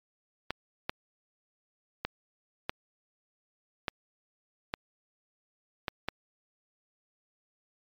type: clicks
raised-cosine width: 0.3 ms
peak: -14 dBFS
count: 8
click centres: 0.506 / 0.895 / 2.05 / 2.695 / 3.882 / 4.739 / 5.882 / 6.086 s
effects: MP3 96 kbps

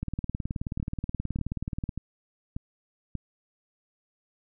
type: two click trains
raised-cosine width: 5 ms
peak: -18 / -20 dBFS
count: 36 / 5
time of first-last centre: 0.03-1.892 / 0.8-3.153 s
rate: 18.8 / 1.7 Hz
effects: none

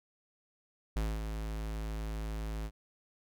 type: tone with ADSR envelope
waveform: square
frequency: 53.8 Hz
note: A1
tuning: 38 cents flat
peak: -30 dBFS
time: 0.96-2.71 s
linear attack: 4 ms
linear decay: 230 ms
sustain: -6 dB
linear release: 55 ms
effects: none

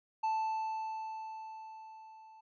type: tone with level ramp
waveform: triangle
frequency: 880 Hz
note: A5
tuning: in tune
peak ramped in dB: -27 to -52 dBFS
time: 0.23-2.41 s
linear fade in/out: 10 ms
effects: resampled to 16000 Hz

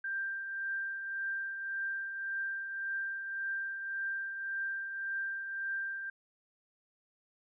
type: tone with tremolo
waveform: sine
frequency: 1581 Hz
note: G6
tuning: 14 cents sharp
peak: -32 dBFS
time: 0.04-6.1 s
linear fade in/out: 5 ms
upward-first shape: triangle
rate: 1.8 Hz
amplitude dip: 50%
effects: none

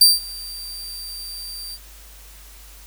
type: tone with ADSR envelope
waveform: sawtooth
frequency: 4682 Hz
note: D8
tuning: 6 cents flat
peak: -4 dBFS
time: 0.01-1.78 s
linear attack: 4 ms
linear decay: 180 ms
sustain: -24 dB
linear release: 40 ms
effects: added 50 Hz sine -43 dBFS peak until 2.86 s + white hiss -46 dBFS RMS until 2.86 s

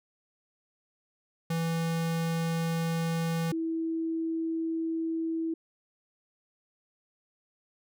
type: tone pair in turn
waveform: square / sine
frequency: 165.2 / 326.2 Hz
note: E3 / E4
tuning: +4 / -18 cents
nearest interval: octave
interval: 1178 cents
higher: second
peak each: -28 dBFS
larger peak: neither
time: 1.5-3.52 / 3.52-5.54 s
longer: neither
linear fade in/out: 5 ms
effects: none

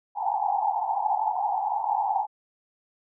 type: band-pass noise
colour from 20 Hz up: white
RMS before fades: -26 dBFS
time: 0.15-2.27 s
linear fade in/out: 50 ms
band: 760 to 890 Hz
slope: 96 dB/octave
effects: none

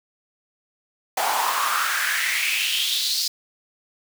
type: noise with high-pass filter sweep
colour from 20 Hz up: pink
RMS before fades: -23 dBFS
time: 1.17-3.28 s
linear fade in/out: 5 ms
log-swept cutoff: 740 to 4800 Hz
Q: 4.8
effects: none

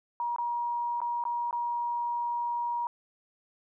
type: tone with dropouts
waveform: sine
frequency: 952 Hz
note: A#5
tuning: 36 cents sharp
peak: -28 dBFS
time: 0.2-2.87 s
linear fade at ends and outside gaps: 1 ms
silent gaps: 0.362-0.384 / 1.004-1.016 / 1.239-1.252 / 1.51-1.528 s
effects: none

